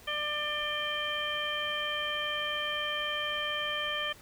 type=harmonic tone with a mistuned harmonic; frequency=596 Hz; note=D5; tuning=25 cents sharp; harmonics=1 / 2 / 3 / 4 / 5; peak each=-39 / -38 / -36 / -39 / -34 dBFS; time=0.07-4.13 s; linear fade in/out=10 ms; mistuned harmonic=5; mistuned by=+84 cents; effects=pink hiss -54 dBFS RMS until 4.21 s